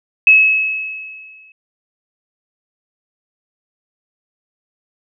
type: tone with exponential decay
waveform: sine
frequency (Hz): 2579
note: E7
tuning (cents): -39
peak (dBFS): -3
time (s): 0.27-1.52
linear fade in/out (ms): 2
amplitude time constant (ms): 270
effects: none